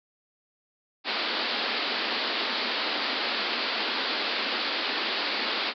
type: band-pass noise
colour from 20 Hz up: white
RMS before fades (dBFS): -29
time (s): 1.04-5.74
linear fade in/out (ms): 50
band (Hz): 210 to 4800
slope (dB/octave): 96
effects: none